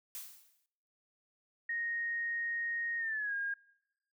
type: noise with exponential decay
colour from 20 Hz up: blue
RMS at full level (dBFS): -41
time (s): 0.15-0.66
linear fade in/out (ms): 0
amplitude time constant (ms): 110
type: tone with pitch glide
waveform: sine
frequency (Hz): 1864.7 to 1623.3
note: A#6 to G#6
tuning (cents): 0 to -40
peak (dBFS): -33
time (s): 1.69-3.54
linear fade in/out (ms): 5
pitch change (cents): -240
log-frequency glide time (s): 2.98-3.34
effects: noise-tail reverb RT60 0.9 s tail -26 dB re dry